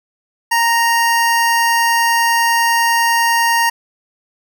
25% pulse tone, 930 Hz, A#5, 4 cents flat, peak -8 dBFS, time 0.51-3.7 s, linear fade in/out 10 ms, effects none

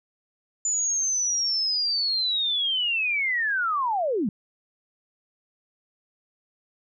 sine linear sweep, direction down, 7040 to 175.4 Hz, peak -22 dBFS, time 0.65-4.29 s, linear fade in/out 2 ms, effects none

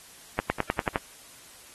accelerating click train, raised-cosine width 0.5 ms, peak -9 dBFS, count 7, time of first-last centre 0.39-0.959 s, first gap 110 ms, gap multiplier 0.94, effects white hiss -50 dBFS RMS until 1.74 s + AAC 32 kbps

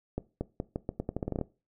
accelerating click train, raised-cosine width 2 ms, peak -18 dBFS, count 14, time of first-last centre 0.18-1.413 s, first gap 230 ms, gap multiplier 0.83, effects noise-tail reverb RT60 0.3 s tail -19 dB re dry

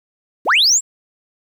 sine linear sweep, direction up, 146.8 to 7810 Hz, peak -8 dBFS, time 0.45-0.81 s, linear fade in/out 50 ms, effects tanh soft clip ceiling -8 dBFS + 8-bit

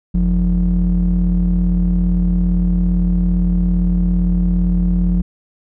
triangle ring-modulated tone, 65.41 Hz, C2, in tune, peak -7 dBFS, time 0.14-5.22 s, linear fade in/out 10 ms, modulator 112 Hz, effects none

